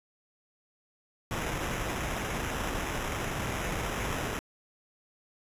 pink noise with sample-and-hold, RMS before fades -33 dBFS, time 1.31-4.39 s, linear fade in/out 0 ms, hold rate 4410 Hz, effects resampled to 32000 Hz

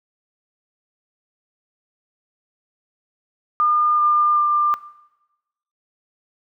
sine tone with pitch steps, 1210 / 1201.6 / 1193.3 Hz, D#6 / D6 / D6, -49 / +39 / +27 cents, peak -14 dBFS, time 3.6-4.74 s, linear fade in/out 0 ms, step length 380 ms, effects noise-tail reverb RT60 1.0 s tail -18 dB re dry

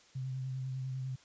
sine tone with vibrato, 130.8 Hz, C3, in tune, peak -35 dBFS, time 0.15-1.16 s, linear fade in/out 10 ms, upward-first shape triangle, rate 10 Hz, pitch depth 30 cents each way, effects white hiss -62 dBFS RMS until 1.24 s + resampled to 16000 Hz

